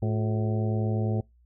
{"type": "harmonic tone with a mistuned harmonic", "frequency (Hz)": 108.5, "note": "A2", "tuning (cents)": -24, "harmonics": [1, 2, 3, 4, 5, 6, 7], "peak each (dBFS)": [-25, -31, -35, -37, -39, -41, -42], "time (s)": [0.02, 1.21], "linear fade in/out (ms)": 5, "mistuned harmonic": 3, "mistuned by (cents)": 150, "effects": ["noise-tail reverb RT60 0.2 s tail -26 dB re dry", "added 60 Hz sine -57 dBFS peak until 1.45 s"]}